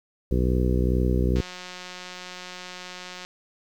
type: harmonic tone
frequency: 62.3 Hz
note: B1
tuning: 16 cents sharp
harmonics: 1 / 2 / 3 / 4 / 5 / 6 / 7 / 8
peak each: -22 / -27 / -28 / -31 / -32 / -30 / -34 / -35 dBFS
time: 0.31-1.41 s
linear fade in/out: 5 ms
type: click train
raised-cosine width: 0.2 ms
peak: -21 dBFS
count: 343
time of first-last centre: 1.36-3.25 s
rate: 181 Hz
effects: 9-bit